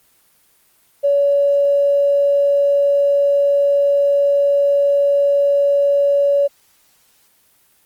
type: tone with tanh clipping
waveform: triangle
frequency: 566 Hz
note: C#5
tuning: 36 cents sharp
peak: -11 dBFS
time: 1.03-6.48 s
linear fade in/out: 20 ms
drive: 3 dB
effects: white hiss -56 dBFS RMS until 7.85 s + Opus 24 kbps